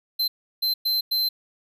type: tone bursts at uneven times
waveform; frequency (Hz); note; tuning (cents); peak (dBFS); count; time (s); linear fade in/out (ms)
square; 4100; C8; -36; -21; 4; 0.19-0.28 / 0.62-0.74 / 0.85-1.01 / 1.11-1.29; 10
effects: none